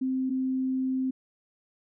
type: tone pair in turn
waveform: sine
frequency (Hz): 260.8 / 260.8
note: C4 / C4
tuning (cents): -5 / -5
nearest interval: unison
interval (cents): 0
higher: neither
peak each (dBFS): -25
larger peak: neither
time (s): 0.01-0.3 / 0.3-1.11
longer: second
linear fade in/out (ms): 10
effects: none